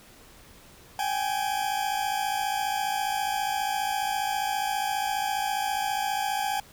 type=tone pair together; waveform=40% pulse; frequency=778.2 / 833 Hz; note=G5 / G#5; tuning=-13 / +5 cents; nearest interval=minor second; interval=118 cents; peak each=-28 dBFS; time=0.99-6.6 s; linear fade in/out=2 ms; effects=pink hiss -52 dBFS RMS until 6.72 s